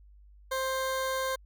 20% pulse tone, 526 Hz, C5, 9 cents sharp, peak -24 dBFS, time 0.51-1.36 s, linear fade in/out 10 ms, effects added 50 Hz sine -52 dBFS peak until 1.45 s

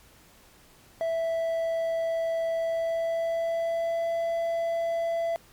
triangle tone with pitch glide, 659.3 to 669.3 Hz, E5 to E5, 0 to +26 cents, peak -23 dBFS, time 1.01-5.36 s, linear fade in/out 0 ms, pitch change +26 cents, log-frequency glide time 2.57-4.1 s, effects pink hiss -56 dBFS RMS until 5.52 s + MP3 96 kbps

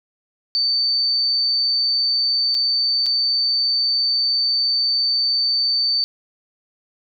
sine tone with dropouts, 4563 Hz, C#8, 49 cents sharp, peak -16 dBFS, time 0.55-6.04 s, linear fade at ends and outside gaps 0 ms, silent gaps 2.545-2.55 / 3.06-3.065 s, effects none

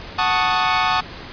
sawtooth chord, D# half-diminished seventh, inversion first, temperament equal, 740 / 880 / 1108.7 / 1244.5 Hz, F#5 / A5 / C#6 / D#6, 0 / 0 / 0 / 0 cents, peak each -18 dBFS, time 0.18-1.01 s, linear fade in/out 10 ms, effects pink hiss -35 dBFS RMS until 1.32 s + resampled to 11025 Hz

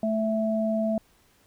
sine tone pair together, 219.1 / 659.3 Hz, A3 / E5, -7 / 0 cents, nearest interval octave + perfect fifth, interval 1907 cents, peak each -25 / -26 dBFS, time 0.03-0.98 s, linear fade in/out 2 ms, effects pink hiss -62 dBFS RMS until 1.46 s

